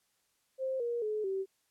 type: tone with pitch steps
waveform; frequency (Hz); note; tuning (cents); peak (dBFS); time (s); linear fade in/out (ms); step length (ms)
sine; 526 / 474.1 / 427.2 / 385.1; C5 / A#4 / G#4 / G4; +9 / +29 / +49 / -31; -31; 0.58-1.46; 50; 220
effects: white hiss -75 dBFS RMS until 1.7 s + low-pass 12000 Hz 12 dB/octave